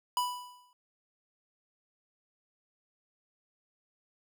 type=tone with exponential decay; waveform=square; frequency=987.8 Hz; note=B5; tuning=in tune; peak=-26 dBFS; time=0.17-0.73 s; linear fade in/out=1 ms; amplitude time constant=120 ms; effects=none